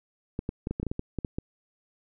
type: clicks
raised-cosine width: 3 ms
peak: -17 dBFS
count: 12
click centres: 0.391 / 0.491 / 0.671 / 0.71 / 0.799 / 0.83 / 0.867 / 0.915 / 0.994 / 1.187 / 1.248 / 1.385 s
effects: none